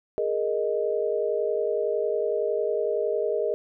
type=chord; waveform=sine; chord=Ab suspended second; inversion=none; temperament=equal; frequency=415.3 / 466.2 / 622.3 Hz; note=Ab4 / Bb4 / Eb5; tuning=0 / 0 / 0 cents; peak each=-27 / -27 / -28 dBFS; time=0.18-3.54 s; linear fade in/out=0 ms; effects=none